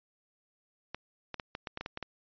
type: clicks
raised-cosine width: 0.3 ms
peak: -21 dBFS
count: 10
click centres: 0.946 / 1.343 / 1.398 / 1.551 / 1.672 / 1.774 / 1.81 / 1.861 / 1.974 / 2.027 s
effects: resampled to 11025 Hz